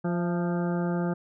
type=harmonic tone with a mistuned harmonic; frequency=174.61 Hz; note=F3; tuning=in tune; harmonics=1 / 2 / 3 / 4 / 5 / 7 / 8 / 9; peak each=-26 / -32 / -36 / -38 / -40 / -43 / -44 / -45 dBFS; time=0.04-1.14 s; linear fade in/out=10 ms; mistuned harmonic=4; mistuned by=-45 cents; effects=none